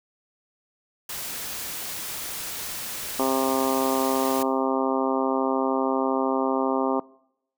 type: noise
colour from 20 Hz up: white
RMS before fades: -33 dBFS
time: 1.09-4.43 s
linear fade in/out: 5 ms
type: harmonic tone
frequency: 132.8 Hz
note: C3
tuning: 26 cents sharp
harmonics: 2 / 3 / 4 / 5 / 6 / 7 / 8 / 9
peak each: -26 / -28 / -29 / -30 / -31 / -31 / -32 / -33 dBFS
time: 3.19-7 s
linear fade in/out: 5 ms
effects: noise-tail reverb RT60 0.8 s tail -24 dB re dry